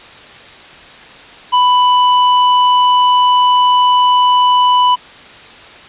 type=tone with hard clipping; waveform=sine; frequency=993 Hz; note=B5; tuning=9 cents sharp; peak=-9 dBFS; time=1.52-4.96 s; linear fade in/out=20 ms; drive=15 dB; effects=white hiss -36 dBFS RMS until 5.88 s + resampled to 8000 Hz